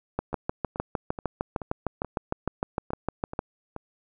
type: two click trains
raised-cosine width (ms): 1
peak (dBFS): -12 / -21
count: 22 / 9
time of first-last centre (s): 0.19-3.391 / 0.33-3.763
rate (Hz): 6.56 / 2.33
effects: none